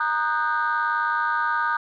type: tone cluster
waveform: sine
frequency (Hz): 934 / 1230 / 1486 / 1585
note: A#5 / D#6 / F#6 / G6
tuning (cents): +3 / -20 / +7 / +19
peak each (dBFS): -25 / -24 / -26 / -27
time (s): 0-1.77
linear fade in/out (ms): 5
effects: tanh soft clip ceiling -14 dBFS